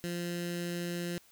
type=tone with notch filter; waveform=15% pulse; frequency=173.7 Hz; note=F3; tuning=9 cents flat; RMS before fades=-36 dBFS; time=0.04-1.18 s; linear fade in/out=0 ms; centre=810 Hz; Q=0.65; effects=white hiss -62 dBFS RMS until 1.31 s